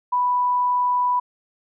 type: tone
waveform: sine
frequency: 987.8 Hz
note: B5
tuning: in tune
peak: -17 dBFS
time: 0.12-1.2 s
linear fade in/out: 10 ms
effects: none

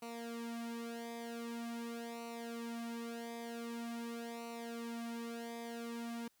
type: tone with flanger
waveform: sawtooth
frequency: 233.1 Hz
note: A#3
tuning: in tune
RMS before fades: -44 dBFS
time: 0.02-6.28 s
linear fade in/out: 5 ms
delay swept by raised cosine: 0.59 to 3.59 ms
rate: 0.45 Hz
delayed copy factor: -0.8
effects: white hiss -75 dBFS RMS until 6.4 s

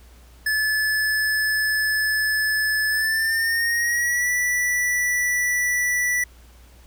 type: tone with pitch glide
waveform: square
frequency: 1729 to 1963.3 Hz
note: A6 to B6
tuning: -31 to -11 cents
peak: -20 dBFS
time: 0.46-6.24 s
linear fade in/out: 5 ms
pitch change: +220 cents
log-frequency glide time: 2.89-4.31 s
effects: added 60 Hz sine -46 dBFS peak until 6.86 s + pink hiss -54 dBFS RMS until 6.86 s

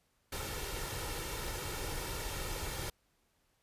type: noise with comb filter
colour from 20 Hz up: pink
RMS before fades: -39 dBFS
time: 0.32-2.9 s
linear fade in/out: 5 ms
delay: 2.2 ms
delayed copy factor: +0.55
effects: pink hiss -75 dBFS RMS until 3.62 s + resampled to 32000 Hz

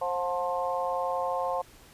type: harmonic tone with a mistuned harmonic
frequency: 176.7 Hz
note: F3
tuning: 21 cents sharp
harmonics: 3 / 4 / 5 / 6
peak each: -31 / -32 / -33 / -34 dBFS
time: 0.01-1.62 s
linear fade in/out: 10 ms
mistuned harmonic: 4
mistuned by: +26 cents
effects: pink hiss -54 dBFS RMS until 1.93 s + resampled to 32000 Hz

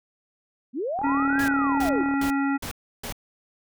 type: linear two-way sweep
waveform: sine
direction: up then down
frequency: 215.4 to 1686 to 215.4 Hz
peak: -25 dBFS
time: 0.73-2.07 s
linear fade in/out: 50 ms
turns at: 1.42 s
type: click train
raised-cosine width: 1 ms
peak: -23 dBFS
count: 45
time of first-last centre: 0.99-2.139 s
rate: 38.3 Hz
type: harmonic tone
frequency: 277 Hz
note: C#4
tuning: 1 cent flat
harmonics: 1 / 3 / 5 / 7 / 9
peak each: -22 / -31 / -31 / -35 / -42 dBFS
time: 1.03-2.58 s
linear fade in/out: 20 ms
type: noise bursts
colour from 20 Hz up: pink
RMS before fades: -33 dBFS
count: 5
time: 1.39-3.125 s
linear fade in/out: 2 ms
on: 91 ms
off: 320 ms
effects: none

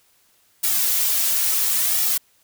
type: noise with flanger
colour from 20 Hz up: blue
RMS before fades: -20 dBFS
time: 0.63-2.18 s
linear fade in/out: 10 ms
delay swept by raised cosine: 1.9 to 4.9 ms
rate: 0.73 Hz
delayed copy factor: -1
effects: white hiss -60 dBFS RMS until 2.43 s

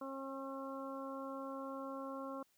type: harmonic tone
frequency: 270.2 Hz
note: C#4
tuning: 44 cents flat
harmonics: 1 / 2 / 3 / 4 / 5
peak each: -46 / -46 / -55 / -48 / -53 dBFS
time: 0.01-2.43 s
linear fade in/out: 5 ms
effects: white hiss -75 dBFS RMS until 2.57 s

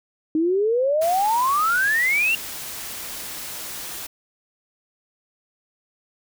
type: exponential sweep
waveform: sine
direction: up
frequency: 306.8 to 2805 Hz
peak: -17 dBFS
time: 0.35-2.35 s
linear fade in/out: 2 ms
type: noise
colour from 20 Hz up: white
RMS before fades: -33 dBFS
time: 1.01-4.07 s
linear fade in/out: 10 ms
effects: none

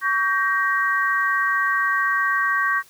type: chord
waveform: sine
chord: G diminished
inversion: second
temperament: just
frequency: 1128.9 / 1568 / 1881.6 Hz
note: Db6 / G6 / Bb6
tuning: +31 / 0 / +16 cents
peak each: -22 / -22 / -23 dBFS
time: 0.01-2.83 s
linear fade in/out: 50 ms
effects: white hiss -52 dBFS RMS until 2.89 s

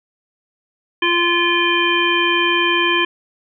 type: harmonic tone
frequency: 346 Hz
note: F4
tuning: 16 cents flat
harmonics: 1 / 3 / 5 / 7 / 9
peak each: -20 / -20 / -20 / -20 / -20 dBFS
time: 1.02-3.05 s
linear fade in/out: 5 ms
effects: none

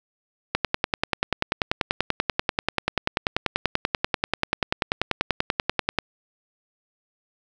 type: click train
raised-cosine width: 0.3 ms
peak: -4 dBFS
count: 57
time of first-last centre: 0.55-5.987 s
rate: 10.3 Hz
effects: none

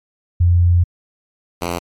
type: tone pair in turn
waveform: sine / 5% pulse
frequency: 87.31 / 86.51 Hz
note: F2 / F2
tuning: 0 / -16 cents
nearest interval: unison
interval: 16 cents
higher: first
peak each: -9 dBFS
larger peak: neither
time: 0.4-0.84 / 1.61-1.79 s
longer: first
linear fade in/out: 10 ms
effects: MP3 64 kbps

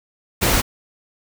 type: noise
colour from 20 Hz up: pink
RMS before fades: -17 dBFS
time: 0.41-0.62 s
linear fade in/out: 20 ms
effects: none

